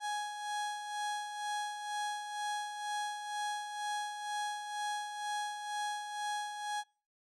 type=tone with tremolo; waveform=35% pulse; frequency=833 Hz; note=G#5; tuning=5 cents sharp; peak=-32 dBFS; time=0-6.84 s; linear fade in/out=50 ms; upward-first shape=sine; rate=2.1 Hz; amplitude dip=55%; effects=noise-tail reverb RT60 0.4 s tail -26 dB re dry + resampled to 24000 Hz